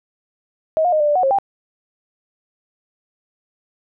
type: tone with pitch steps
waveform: sine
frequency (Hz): 634 / 713 / 618 / 593 / 589 / 736 / 539 / 792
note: D#5 / F5 / D#5 / D5 / D5 / F#5 / C#5 / G5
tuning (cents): +32 / +36 / -12 / +17 / +5 / -9 / -49 / +18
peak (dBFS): -13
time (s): 0.77-1.386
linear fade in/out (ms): 0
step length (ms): 77
effects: none